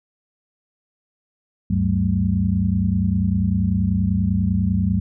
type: tone cluster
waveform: sine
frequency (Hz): 73.3 / 98.5 / 187.9 / 218.1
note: D2 / G2 / F#3 / A3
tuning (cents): -3 / +9 / +27 / -15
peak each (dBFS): -25 / -21 / -20 / -25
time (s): 1.7-5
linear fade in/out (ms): 5
effects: none